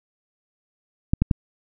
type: clicks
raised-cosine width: 5 ms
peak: -5 dBFS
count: 3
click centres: 1.135 / 1.22 / 1.312 s
effects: none